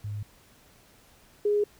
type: tone pair in turn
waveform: sine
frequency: 103.83 / 414.1 Hz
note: G#2 / G#4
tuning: 0 / -5 cents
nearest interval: 2 octaves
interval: 2395 cents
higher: second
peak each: -31 / -21 dBFS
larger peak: second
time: 0.04-0.23 / 1.45-1.64 s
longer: neither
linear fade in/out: 5 ms
effects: pink hiss -58 dBFS RMS until 1.79 s